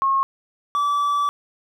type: tone pair in turn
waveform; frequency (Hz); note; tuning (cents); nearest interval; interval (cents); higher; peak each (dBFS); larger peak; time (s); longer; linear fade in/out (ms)
sine / triangle; 1084 / 1154.8; C#6 / D6; -39 / -30; minor second; 109; second; -16; neither; 0.02-0.23 / 0.75-1.29; second; 0
effects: none